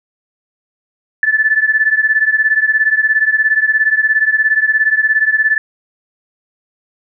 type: beating tone pair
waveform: sine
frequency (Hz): 1740 / 1757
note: A6 / A6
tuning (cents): -20 / -3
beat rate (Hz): 17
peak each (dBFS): -12 / -14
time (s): 1.23-5.58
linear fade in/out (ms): 2
effects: none